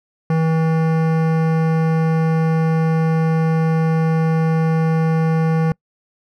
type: tone with hard clipping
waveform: sine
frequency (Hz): 161.2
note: E3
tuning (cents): -38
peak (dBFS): -16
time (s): 0.3-5.72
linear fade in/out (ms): 2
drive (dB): 17
effects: noise-tail reverb RT60 0.1 s tail -26 dB re dry